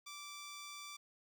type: tone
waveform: 10% pulse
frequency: 1168 Hz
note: D6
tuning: 10 cents flat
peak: -39 dBFS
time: 0.06-0.97 s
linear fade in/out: 10 ms
effects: 13-bit